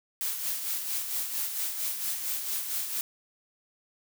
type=noise with tremolo; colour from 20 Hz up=blue; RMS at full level=-30 dBFS; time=0.21-3.01 s; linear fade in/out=0 ms; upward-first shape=sine; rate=4.4 Hz; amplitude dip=50%; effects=none